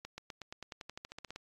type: accelerating click train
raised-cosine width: 0.2 ms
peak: -26 dBFS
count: 16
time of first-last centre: 0.05-1.36 s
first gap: 130 ms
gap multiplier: 0.94
effects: AAC 32 kbps